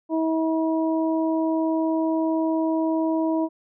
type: harmonic tone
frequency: 321.5 Hz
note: E4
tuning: 43 cents flat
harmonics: 1 / 2 / 3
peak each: -21 / -27 / -31 dBFS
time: 0.09-3.49 s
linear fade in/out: 50 ms
effects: none